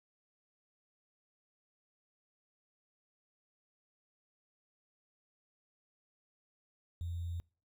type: tone with sample-and-hold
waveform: sine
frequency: 85.7 Hz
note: F2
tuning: 32 cents flat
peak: -36 dBFS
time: 7.01-7.4 s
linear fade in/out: 0 ms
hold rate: 3675 Hz
effects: noise-tail reverb RT60 0.4 s tail -26 dB re dry